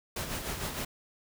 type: noise with tremolo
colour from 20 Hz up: pink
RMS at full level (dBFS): -34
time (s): 0.16-0.85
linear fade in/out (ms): 5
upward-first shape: sine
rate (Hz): 6.6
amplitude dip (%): 50
effects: none